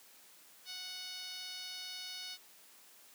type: tone with band-pass filter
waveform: 10% pulse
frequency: 738 Hz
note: F#5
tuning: 5 cents flat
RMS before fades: -45 dBFS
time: 0.65-2.38 s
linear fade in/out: 50 ms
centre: 4900 Hz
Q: 1.7
effects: white hiss -60 dBFS RMS until 3.14 s + high-pass 200 Hz 12 dB/octave